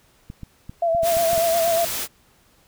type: clicks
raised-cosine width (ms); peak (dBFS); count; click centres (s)
5; -22; 8; 0.301 / 0.433 / 0.695 / 0.949 / 1.033 / 1.169 / 1.332 / 1.379
type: tone with vibrato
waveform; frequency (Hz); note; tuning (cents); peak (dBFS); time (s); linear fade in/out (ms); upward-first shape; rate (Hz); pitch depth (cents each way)
sine; 670; E5; +28; -17; 0.82-1.85; 5; sine; 8.4; 43
type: noise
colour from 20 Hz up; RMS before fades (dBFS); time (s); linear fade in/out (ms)
white; -27; 1.02-2.08; 50
effects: pink hiss -58 dBFS RMS until 2.67 s